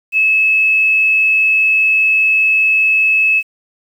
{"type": "tone", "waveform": "sine", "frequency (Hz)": 2595, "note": "E7", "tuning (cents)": -28, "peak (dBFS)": -9, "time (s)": [0.12, 3.43], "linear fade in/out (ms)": 50, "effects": ["7-bit"]}